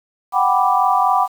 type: chord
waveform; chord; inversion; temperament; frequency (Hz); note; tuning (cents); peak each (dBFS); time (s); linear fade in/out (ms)
sine; G major seventh; third; equal; 740 / 784 / 987.8 / 1174.7; F#5 / G5 / B5 / D6; 0 / 0 / 0 / 0; -18; 0.32-1.28; 50
effects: 7-bit